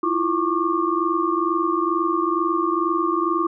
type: tone cluster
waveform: sine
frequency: 326.2 / 348.4 / 1098 / 1186 Hz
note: E4 / F4 / C#6 / D6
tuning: -18 / -4 / -17 / +17 cents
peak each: -24 dBFS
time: 0.03-3.47 s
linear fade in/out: 5 ms
effects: none